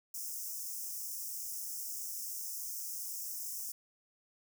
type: high-pass noise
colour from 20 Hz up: white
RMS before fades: -41 dBFS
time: 0.14-3.72 s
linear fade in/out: 5 ms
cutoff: 5200 Hz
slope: 96 dB/octave
effects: none